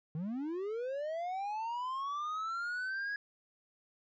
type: linear sweep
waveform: triangle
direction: up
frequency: 147.9 to 1672 Hz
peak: -33 dBFS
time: 0.15-3.16 s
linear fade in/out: 2 ms
effects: resampled to 16000 Hz